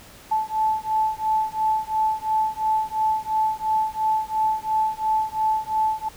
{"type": "beating tone pair", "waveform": "sine", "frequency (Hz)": [870, 872.9], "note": ["A5", "A5"], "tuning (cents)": [-20, -14], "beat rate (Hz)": 2.9, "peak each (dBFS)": -23, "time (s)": [0.31, 6.09], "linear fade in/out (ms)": 10, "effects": ["pink hiss -46 dBFS RMS until 6.16 s"]}